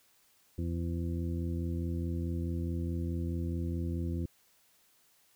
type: harmonic tone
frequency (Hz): 84.7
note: E2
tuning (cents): +48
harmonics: 1 / 2 / 3 / 4 / 6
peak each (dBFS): -33 / -38 / -40 / -41 / -52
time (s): 0.58-4.26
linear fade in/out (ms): 5
effects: white hiss -67 dBFS RMS until 5.35 s